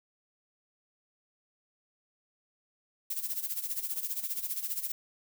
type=noise with tremolo; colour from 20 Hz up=violet; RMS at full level=-32 dBFS; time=3.1-4.92 s; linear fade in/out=5 ms; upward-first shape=sine; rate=15 Hz; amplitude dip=75%; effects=none